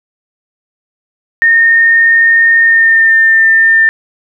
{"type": "tone with pitch glide", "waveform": "sine", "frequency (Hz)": [1833, 1799.4], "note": ["A#6", "A6"], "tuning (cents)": [-30, 38], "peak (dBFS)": -4, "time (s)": [1.42, 3.89], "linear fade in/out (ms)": 0, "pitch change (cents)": -32, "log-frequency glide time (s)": [2.62, 3.17], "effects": []}